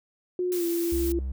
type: tone with pitch glide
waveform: sine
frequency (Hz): 360.9 to 340.6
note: F#4 to F4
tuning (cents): -43 to -43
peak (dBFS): -24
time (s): 0.39-1.19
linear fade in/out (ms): 2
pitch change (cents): -100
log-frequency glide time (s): 0.53-0.65
type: noise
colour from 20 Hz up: blue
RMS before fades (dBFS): -36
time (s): 0.52-1.12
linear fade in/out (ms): 0
type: tone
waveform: triangle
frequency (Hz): 65.41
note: C2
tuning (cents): 0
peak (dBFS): -26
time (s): 0.92-1.32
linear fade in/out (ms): 5
effects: none